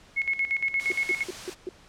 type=tone with tremolo; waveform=sine; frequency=2181 Hz; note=C#7; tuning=29 cents flat; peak=-22 dBFS; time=0.16-1.24 s; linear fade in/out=20 ms; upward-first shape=square; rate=8.6 Hz; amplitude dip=75%
type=noise; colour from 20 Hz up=white; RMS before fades=-39 dBFS; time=0.79-1.55 s; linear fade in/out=20 ms
type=tone bursts; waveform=sine; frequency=366.1 Hz; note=F#4; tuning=18 cents flat; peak=-29 dBFS; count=5; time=0.9-1.69 s; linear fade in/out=2 ms; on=22 ms; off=170 ms
effects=pink hiss -54 dBFS RMS until 1.88 s + low-pass 7000 Hz 12 dB/octave